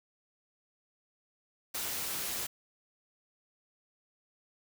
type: noise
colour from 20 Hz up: white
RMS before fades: -36 dBFS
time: 1.74-2.47 s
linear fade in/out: 10 ms
effects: none